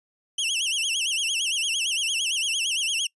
sawtooth tone with vibrato, 2960 Hz, F#7, in tune, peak -20 dBFS, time 0.38-3.07 s, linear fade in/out 5 ms, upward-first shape sine, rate 8.8 Hz, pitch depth 200 cents each way, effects noise-tail reverb RT60 0.1 s tail -26 dB re dry + resampled to 24000 Hz

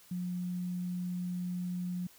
sine tone, 179 Hz, F3, 43 cents sharp, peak -33 dBFS, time 0.11-2.07 s, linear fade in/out 5 ms, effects white hiss -59 dBFS RMS until 2.18 s

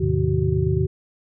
sine tone cluster, 80.8 / 109.2 / 129.9 / 158.4 / 377.5 Hz, E2 / A2 / C3 / D#3 / F#4, -34 / -13 / -12 / +31 / +35 cents, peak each -24 dBFS, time 0-0.87 s, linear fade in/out 10 ms, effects none

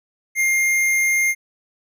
sine tone with tanh clipping, 2117 Hz, C7, 20 cents sharp, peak -17 dBFS, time 0.35-1.35 s, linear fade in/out 50 ms, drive 18 dB, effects none

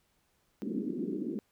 white band-pass noise, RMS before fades -35 dBFS, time 0.62-1.39 s, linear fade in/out 0 ms, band 190 to 360 Hz, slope 48 dB/octave, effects pink hiss -73 dBFS RMS until 1.51 s

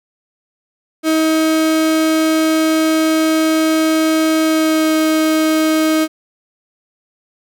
35% pulse tone with pitch glide, 317.3 to 314.6 Hz, D#4 to D#4, +34 to +19 cents, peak -10 dBFS, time 1.03-6.08 s, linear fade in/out 50 ms, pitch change -15 cents, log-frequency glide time 4.42-4.92 s, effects none

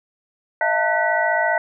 sine tone cluster, 630 / 685 / 895 / 1499 / 1944 Hz, D#5 / F5 / A5 / F#6 / B6, +21 / -34 / +29 / +22 / -28 cents, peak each -23 dBFS, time 0.61-1.58 s, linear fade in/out 2 ms, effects none

